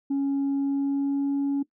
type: tone with pitch glide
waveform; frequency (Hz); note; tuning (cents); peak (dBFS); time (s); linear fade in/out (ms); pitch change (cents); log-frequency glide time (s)
sine; 277.2 to 279.8; C#4 to C#4; 0 to +16; -20; 0.1-1.63; 10; +16; 0.55-1.34
effects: noise-tail reverb RT60 0.1 s tail -19 dB re dry + tanh soft clip ceiling -21 dBFS